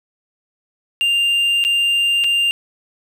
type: tone with dropouts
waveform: triangle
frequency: 2794 Hz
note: F7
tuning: in tune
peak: -12 dBFS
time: 1.01-2.51 s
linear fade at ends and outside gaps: 0 ms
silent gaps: 1.64-1.649 / 2.239-2.243 s
effects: none